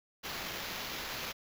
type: noise with sample-and-hold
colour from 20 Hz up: white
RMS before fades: -40 dBFS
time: 0.23-1.33 s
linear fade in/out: 20 ms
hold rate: 8820 Hz
effects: none